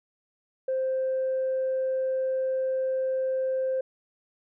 sine tone, 523.3 Hz, C5, in tune, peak -23 dBFS, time 0.68-3.81 s, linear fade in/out 5 ms, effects tanh soft clip ceiling -21 dBFS

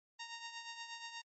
10% pulse tone with tremolo, 927 Hz, A#5, 10 cents flat, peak -34 dBFS, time 0.19-1.22 s, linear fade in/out 10 ms, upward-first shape triangle, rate 8.4 Hz, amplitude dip 65%, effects MP3 32 kbps

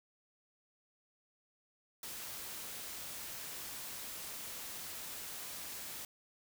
white noise, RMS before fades -45 dBFS, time 2.03-6.05 s, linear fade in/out 2 ms, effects none

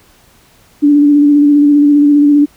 sine tone with vibrato, 290.7 Hz, D4, 18 cents flat, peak -4 dBFS, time 0.82-2.46 s, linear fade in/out 20 ms, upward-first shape square, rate 15 Hz, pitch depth 19 cents each way, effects pink hiss -47 dBFS RMS until 2.56 s

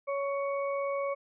harmonic tone, 558 Hz, C#5, 11 cents sharp, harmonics 1 / 2 / 4, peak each -30 / -36 / -42 dBFS, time 0.07-1.15 s, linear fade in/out 20 ms, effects none

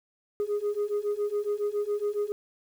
sine beating tone pair, 409.7 / 416.9 Hz, G#4 / G#4, -24 / +7 cents, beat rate 7.2 Hz, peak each -28 / -27 dBFS, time 0.4-2.32 s, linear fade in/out 0 ms, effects tanh soft clip ceiling -23 dBFS + 9-bit

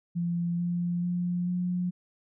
sine tone with pitch steps, 172 / 174.3 / 176.63 / 178.99 Hz, F3 / F3 / F3 / F3, -26 / -3 / +20 / +43 cents, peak -26 dBFS, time 0.15-1.91 s, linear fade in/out 20 ms, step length 440 ms, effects none

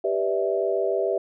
sine chord, E minor seventh, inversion first, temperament equal with one note detuned, 392 / 493.9 / 587.3 / 654.3 Hz, G4 / B4 / D5 / E5, 0 / 0 / 0 / -13 cents, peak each -25 / -28 / -29 / -26 dBFS, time 0.04-1.18 s, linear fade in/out 5 ms, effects none

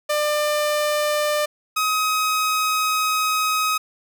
sawtooth tone pair in turn, 597 / 1265 Hz, D5 / D#6, +28 / +28 cents, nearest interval octave + minor second, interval 1300 cents, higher second, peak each -15 dBFS, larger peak neither, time 0.09-1.46 / 1.76-3.78 s, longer second, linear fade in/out 10 ms, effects none

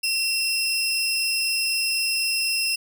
sawtooth tone pair together, 2712 / 5116 Hz, E7 / D#8, +49 / +47 cents, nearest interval major seventh, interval 1098 cents, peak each -21 / -22 dBFS, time 0.03-2.76 s, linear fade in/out 10 ms, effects none

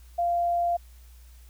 sine tone, 693 Hz, F5, 14 cents flat, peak -22 dBFS, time 0.18-0.77 s, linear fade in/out 10 ms, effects added 60 Hz sine -47 dBFS peak until 1.49 s + white hiss -60 dBFS RMS until 1.49 s

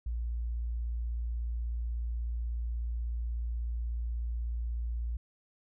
sine tone, 58.2 Hz, A#1, 2 cents flat, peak -31 dBFS, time 0.06-5.17 s, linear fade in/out 5 ms, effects none

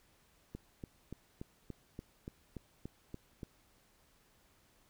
click train, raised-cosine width 3 ms, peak -30 dBFS, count 11, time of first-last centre 0.55-3.432 s, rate 3.47 Hz, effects pink hiss -69 dBFS RMS until 4.89 s

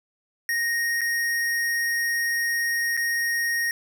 square tone with dropouts, 1864.7 Hz, A#6, in tune, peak -23 dBFS, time 0.49-3.71 s, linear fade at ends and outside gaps 1 ms, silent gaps 1.009-1.015 / 2.968-2.974 s, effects none

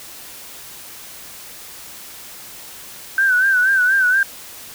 sine tone with vibrato, 1531 Hz, G6, 41 cents flat, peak -12 dBFS, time 3.18-4.23 s, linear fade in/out 2 ms, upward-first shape sine, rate 4.2 Hz, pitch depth 78 cents each way, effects white hiss -37 dBFS RMS until 4.74 s

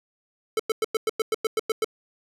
square tone bursts, 440 Hz, A4, in tune, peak -21 dBFS, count 11, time 0.57-1.845 s, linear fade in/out 2 ms, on 25 ms, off 100 ms, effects resampled to 32000 Hz

